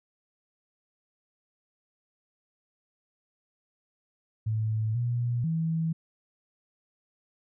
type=tone with pitch steps; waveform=sine; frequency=109.6 / 120.3 / 162.6 Hz; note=A2 / B2 / E3; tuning=-6 / -45 / -23 cents; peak=-25 dBFS; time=4.46-5.93 s; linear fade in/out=10 ms; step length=490 ms; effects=none